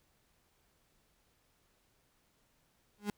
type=tone with exponential growth; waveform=35% pulse; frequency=206.1 Hz; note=G#3; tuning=13 cents flat; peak=-28 dBFS; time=2.98-3.1 s; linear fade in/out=2 ms; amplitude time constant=25 ms; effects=pink hiss -73 dBFS RMS until 3.17 s